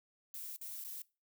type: noise with dropouts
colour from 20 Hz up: violet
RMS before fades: -45 dBFS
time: 0.34-1.02 s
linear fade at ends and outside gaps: 1 ms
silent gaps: 0.563-0.613 / 0.84-0.847 s
effects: noise-tail reverb RT60 0.3 s tail -22 dB re dry